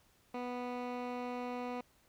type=tone with low-pass filter; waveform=15% pulse; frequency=246.5 Hz; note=B3; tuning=3 cents flat; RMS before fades=-40 dBFS; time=0.34-1.81 s; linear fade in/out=5 ms; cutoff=2600 Hz; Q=0.7; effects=pink hiss -69 dBFS RMS until 2.08 s